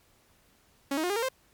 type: tone with pitch steps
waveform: sawtooth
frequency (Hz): 277.2 / 314.8 / 357.4 / 405.8 / 460.8 / 523.3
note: C#4 / D#4 / F4 / G#4 / A#4 / C5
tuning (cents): 0 / +20 / +40 / -40 / -20 / 0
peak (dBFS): -23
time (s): 0.91-1.288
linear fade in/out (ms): 5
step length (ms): 63
effects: pink hiss -64 dBFS RMS until 1.53 s + MP3 96 kbps